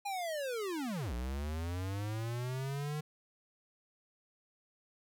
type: linear two-way sweep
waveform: square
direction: down then up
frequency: 823 to 57.9 to 153.1 Hz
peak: -36 dBFS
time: 0.05-3.01 s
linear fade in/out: 10 ms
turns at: 1.13 s
effects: none